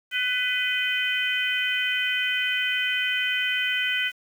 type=harmonic tone with a mistuned harmonic; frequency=499.3 Hz; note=B4; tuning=19 cents sharp; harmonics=3 / 4 / 5 / 6; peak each=-28 / -28 / -28 / -28 dBFS; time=0.11-4.12 s; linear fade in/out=50 ms; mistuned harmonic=6; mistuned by=+40 cents; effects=8-bit